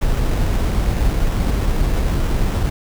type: noise with sample-and-hold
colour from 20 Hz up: brown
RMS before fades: -17 dBFS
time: 0.01-2.7 s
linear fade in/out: 10 ms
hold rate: 4410 Hz
effects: none